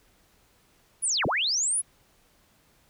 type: linear two-way sweep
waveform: sine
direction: down then up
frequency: 10600 to 61.5 to 10600 Hz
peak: -23 dBFS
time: 1.02-1.82 s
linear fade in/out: 20 ms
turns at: 1.26 s
effects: pink hiss -63 dBFS RMS until 2.89 s